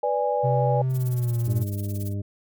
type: chord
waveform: sine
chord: G# diminished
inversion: first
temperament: equal with one note detuned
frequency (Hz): 493.9 / 587.3 / 824.4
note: B4 / D5 / G#5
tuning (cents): 0 / 0 / -13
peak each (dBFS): -25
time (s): 0.03-0.82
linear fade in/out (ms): 5
type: tone with pitch glide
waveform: triangle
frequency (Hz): 130 to 117.84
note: C3 to A#2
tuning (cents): -11 to +19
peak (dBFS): -19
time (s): 0.43-1.64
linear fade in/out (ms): 20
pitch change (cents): -170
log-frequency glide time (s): 0.94-1.37
type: noise with tremolo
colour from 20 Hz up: violet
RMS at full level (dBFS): -37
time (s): 0.89-2.14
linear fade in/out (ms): 50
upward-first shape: sine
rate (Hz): 18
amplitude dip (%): 100
type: harmonic tone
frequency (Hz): 100.7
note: G2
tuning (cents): +47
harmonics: 1 / 2 / 3 / 4 / 6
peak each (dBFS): -26 / -35 / -38 / -42 / -45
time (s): 1.47-2.22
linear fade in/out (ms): 10
effects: MP3 96 kbps